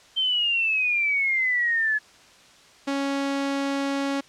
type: exponential sweep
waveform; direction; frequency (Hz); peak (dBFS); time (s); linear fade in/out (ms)
sine; down; 3136 to 1700; -20; 0.16-1.99; 20
type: tone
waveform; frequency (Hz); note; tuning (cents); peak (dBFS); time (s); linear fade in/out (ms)
sawtooth; 277.2; C#4; 0; -20; 2.87-4.21; 10
effects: white hiss -52 dBFS RMS until 4.28 s + low-pass 6000 Hz 12 dB/octave